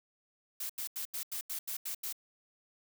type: noise bursts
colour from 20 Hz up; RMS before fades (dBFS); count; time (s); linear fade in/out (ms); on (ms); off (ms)
blue; -38; 9; 0.6-2.127; 5; 95; 84
effects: none